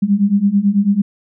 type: beating tone pair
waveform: sine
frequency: 196 / 205.1 Hz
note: G3 / G#3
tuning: 0 / -21 cents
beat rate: 9.1 Hz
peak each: -15 / -13 dBFS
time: 0.02-1.02 s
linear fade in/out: 10 ms
effects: none